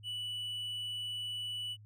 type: tone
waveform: triangle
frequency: 2960 Hz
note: F#7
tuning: in tune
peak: -35 dBFS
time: 0.03-1.77 s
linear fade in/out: 50 ms
effects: added 105 Hz sine -52 dBFS peak until 1.85 s